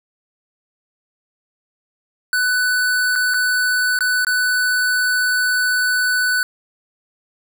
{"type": "tone with dropouts", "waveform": "square", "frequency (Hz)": 1494, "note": "F#6", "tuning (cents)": 16, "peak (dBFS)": -16, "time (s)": [2.33, 6.43], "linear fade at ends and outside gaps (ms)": 1, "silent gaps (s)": [[3.155, 3.159], [3.338, 3.342], [3.989, 4.007], [4.248, 4.268]], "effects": []}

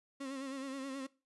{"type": "tone with vibrato", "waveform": "35% pulse", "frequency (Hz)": 269.9, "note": "C#4", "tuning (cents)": -46, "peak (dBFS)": -38, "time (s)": [0.2, 1.07], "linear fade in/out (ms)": 10, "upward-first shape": "sine", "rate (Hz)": 9.4, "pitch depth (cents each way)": 55, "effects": ["noise-tail reverb RT60 0.3 s tail -20 dB re dry", "resampled to 24000 Hz"]}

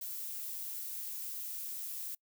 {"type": "noise", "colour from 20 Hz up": "violet", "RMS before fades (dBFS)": -41, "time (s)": [0.01, 2.15], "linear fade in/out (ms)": 5, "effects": ["noise-tail reverb RT60 0.1 s tail -26 dB re dry"]}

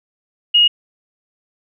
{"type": "tone", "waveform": "sine", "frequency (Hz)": 2873, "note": "F7", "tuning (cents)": 48, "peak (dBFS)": -8, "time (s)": [0.54, 0.68], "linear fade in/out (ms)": 10, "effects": []}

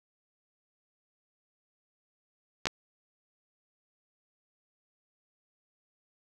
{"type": "clicks", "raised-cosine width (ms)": 0.2, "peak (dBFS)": -11, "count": 2, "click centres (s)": [2.656, 2.67], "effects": []}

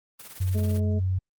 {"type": "noise with tremolo", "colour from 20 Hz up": "white", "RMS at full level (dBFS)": -41, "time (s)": [0.19, 0.8], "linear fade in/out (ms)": 10, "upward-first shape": "sine", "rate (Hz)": 18, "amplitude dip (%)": 65}
{"type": "tone", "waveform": "sine", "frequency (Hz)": 93.1, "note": "F#2", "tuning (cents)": 11, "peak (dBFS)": -22, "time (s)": [0.4, 1.19], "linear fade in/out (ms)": 10}
{"type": "harmonic tone", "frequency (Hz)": 211.9, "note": "G#3", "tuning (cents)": 35, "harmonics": [1, 2, 3], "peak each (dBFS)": [-29, -35, -39], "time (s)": [0.54, 1], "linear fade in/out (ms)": 20}
{"effects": ["Opus 24 kbps"]}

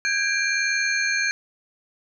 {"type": "tone cluster", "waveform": "sine", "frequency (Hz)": [1560, 1641, 2366, 4254, 6360], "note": ["G6", "G#6", "D7", "C8", "G8"], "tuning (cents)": [-9, -21, 12, 28, 24], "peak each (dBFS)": [-29, -24, -25, -30, -31], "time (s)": [0.05, 1.31], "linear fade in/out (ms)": 0, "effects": []}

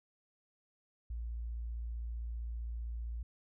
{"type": "tone", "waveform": "sine", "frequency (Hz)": 57.7, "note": "A#1", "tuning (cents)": -17, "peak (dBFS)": -37, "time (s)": [1.1, 3.23], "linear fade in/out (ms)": 5, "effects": []}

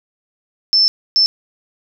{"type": "tone bursts at uneven times", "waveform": "sine", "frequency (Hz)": 5300, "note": "E8", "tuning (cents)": 9, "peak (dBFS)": -9, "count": 2, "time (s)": [[0.73, 0.88], [1.16, 1.26]], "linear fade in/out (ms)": 0, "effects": []}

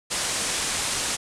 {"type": "low-pass noise", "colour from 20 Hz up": "white", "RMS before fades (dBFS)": -27, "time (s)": [0.1, 1.17], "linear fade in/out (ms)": 20, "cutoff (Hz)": 9800, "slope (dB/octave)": 48, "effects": []}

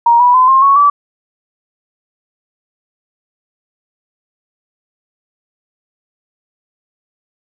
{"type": "tone with pitch steps", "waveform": "sine", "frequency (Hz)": [940, 979.4, 1020.4, 1063.1, 1107.6, 1153.9], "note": ["A#5", "B5", "C6", "C6", "C#6", "D6"], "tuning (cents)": [14, -15, -44, 27, -2, -31], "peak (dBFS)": -5, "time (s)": [0.06, 0.9], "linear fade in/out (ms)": 5, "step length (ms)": 140, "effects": []}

